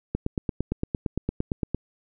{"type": "click train", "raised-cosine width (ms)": 3, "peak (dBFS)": -12, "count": 15, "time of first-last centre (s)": [0.15, 1.746], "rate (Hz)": 8.77, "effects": []}